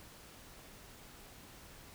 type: silence
effects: pink hiss -55 dBFS RMS until 1.94 s